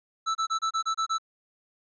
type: tone bursts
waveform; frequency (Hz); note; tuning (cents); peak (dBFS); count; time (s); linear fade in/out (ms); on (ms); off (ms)
square; 1318.5; E6; 0; -25; 8; 0.26-1.184; 20; 91; 28
effects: resampled to 16000 Hz